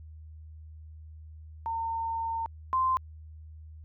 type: tone pair in turn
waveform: sine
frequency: 910 / 1040.3 Hz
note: A#5 / C6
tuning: -42 / -10 cents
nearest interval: major second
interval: 232 cents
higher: second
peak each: -29 / -23 dBFS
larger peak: second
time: 1.66-2.46 / 2.73-2.97 s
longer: first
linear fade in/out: 0 ms
effects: added 78 Hz sine -44 dBFS peak until 3.84 s